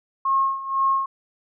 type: tone with tremolo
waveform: sine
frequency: 1081 Hz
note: C#6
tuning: 44 cents flat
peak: -16 dBFS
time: 0.25-1.06 s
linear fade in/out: 5 ms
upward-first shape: sine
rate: 2 Hz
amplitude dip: 80%
effects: none